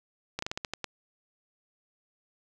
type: slowing click train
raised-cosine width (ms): 0.2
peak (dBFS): -15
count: 8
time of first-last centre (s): 0.39-0.843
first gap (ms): 34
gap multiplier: 1.21
effects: none